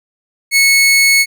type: tone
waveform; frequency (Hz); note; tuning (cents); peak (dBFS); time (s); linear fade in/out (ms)
sawtooth; 2200; C#7; -14; -4; 0.51-1.26; 50
effects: none